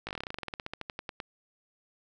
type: slowing click train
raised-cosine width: 0.3 ms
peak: -20 dBFS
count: 23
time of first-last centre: 0.07-1.202 s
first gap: 18 ms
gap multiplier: 1.09
effects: none